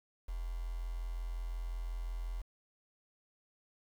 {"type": "tone with quantisation", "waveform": "sine", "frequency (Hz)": 42.79, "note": "F1", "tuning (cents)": -35, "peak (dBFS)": -36, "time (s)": [0.28, 2.42], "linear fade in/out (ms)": 10, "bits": 9, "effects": []}